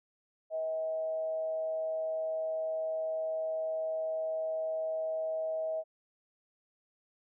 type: tone with frequency modulation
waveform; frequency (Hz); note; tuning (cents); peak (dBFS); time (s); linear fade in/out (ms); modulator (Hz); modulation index
sine; 638; D#5; +43; -31; 0.5-5.84; 50; 158; 0.22
effects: none